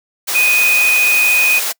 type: tone in noise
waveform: sine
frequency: 2489 Hz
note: D#7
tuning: in tune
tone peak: -10 dBFS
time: 0.34-1.6 s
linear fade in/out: 20 ms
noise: white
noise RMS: -19 dBFS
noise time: 0.27-1.73 s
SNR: +6 dB
effects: noise-tail reverb RT60 0.1 s tail -26 dB re dry + high-pass 400 Hz 12 dB/octave